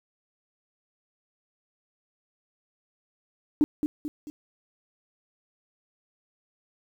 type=tone with echo; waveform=sine; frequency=298.5 Hz; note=D4; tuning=28 cents sharp; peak=-15 dBFS; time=3.61-3.64 s; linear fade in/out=0 ms; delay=220 ms; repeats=3; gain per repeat=-7 dB; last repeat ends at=4.3 s; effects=tanh soft clip ceiling -11 dBFS + 9-bit